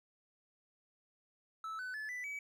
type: tone with pitch steps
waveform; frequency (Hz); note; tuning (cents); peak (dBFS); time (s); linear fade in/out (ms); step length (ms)
triangle; 1310 / 1504.8 / 1728.6 / 1985.6 / 2281; E6 / F#6 / A6 / B6 / C#7; -11 / +29 / -31 / +9 / +49; -38; 1.64-2.39; 2; 150
effects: none